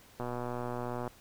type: click train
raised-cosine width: 1 ms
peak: -23 dBFS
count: 108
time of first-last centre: 0.2-1.077 s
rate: 122 Hz
effects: pink hiss -58 dBFS RMS until 1.2 s